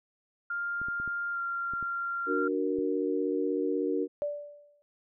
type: tone with pitch glide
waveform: sine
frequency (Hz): 1400 to 1383.9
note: F6 to F6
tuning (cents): +4 to -16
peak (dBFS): -30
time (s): 0.5-2.48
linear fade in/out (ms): 5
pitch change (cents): -20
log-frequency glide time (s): 1.32-1.38
type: clicks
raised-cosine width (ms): 3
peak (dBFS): -32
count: 7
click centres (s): 0.816 / 0.885 / 1 / 1.077 / 1.736 / 1.827 / 2.787
type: chord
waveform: sine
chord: D augmented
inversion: none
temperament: equal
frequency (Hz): 293.7 / 370 / 466.2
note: D4 / F#4 / A#4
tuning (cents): 0 / 0 / 0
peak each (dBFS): -31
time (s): 2.26-4.08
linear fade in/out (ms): 50
type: tone with exponential decay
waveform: sine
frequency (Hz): 584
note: D5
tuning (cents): -10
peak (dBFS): -26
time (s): 4.22-4.82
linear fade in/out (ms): 0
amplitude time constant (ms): 130
effects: none